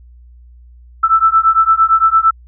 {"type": "beating tone pair", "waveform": "sine", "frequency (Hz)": [1318.5, 1327.3], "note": ["E6", "E6"], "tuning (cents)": [0, 12], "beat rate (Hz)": 8.8, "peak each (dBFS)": -11, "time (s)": [1.03, 2.31], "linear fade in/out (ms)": 10, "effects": ["added 60 Hz sine -38 dBFS peak until 2.47 s"]}